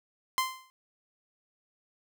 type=tone with exponential decay; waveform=sawtooth; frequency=1040 Hz; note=C6; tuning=11 cents flat; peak=-19 dBFS; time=0.38-0.7 s; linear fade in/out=0 ms; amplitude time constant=69 ms; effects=none